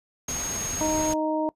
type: tone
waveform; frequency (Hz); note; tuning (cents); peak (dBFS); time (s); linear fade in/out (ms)
sine; 6520; G#8; -33; -29; 0.28-1.13; 5
type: noise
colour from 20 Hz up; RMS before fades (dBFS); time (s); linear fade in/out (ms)
pink; -34; 0.28-1.14; 5
type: harmonic tone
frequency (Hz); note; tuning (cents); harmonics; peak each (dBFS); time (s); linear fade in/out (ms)
311; D#4; -1; 1 / 2 / 3; -26 / -27 / -29; 0.81-1.49; 0
effects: noise-tail reverb RT60 0.1 s tail -21 dB re dry + resampled to 32000 Hz